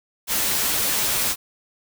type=noise with comb filter; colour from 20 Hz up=white; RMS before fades=-22 dBFS; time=0.27-1.36 s; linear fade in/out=50 ms; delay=12 ms; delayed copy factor=-0.6; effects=none